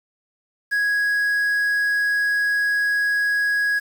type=tone with quantisation; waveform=triangle; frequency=1661.2 Hz; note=G#6; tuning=in tune; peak=-16 dBFS; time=0.71-3.8 s; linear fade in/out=20 ms; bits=7; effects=none